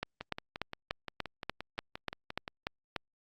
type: two click trains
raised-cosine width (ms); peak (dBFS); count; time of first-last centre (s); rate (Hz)
0.3; -17 / -23; 11 / 14; 0.03-2.963 / 0.21-2.479; 3.41 / 5.73
effects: Opus 48 kbps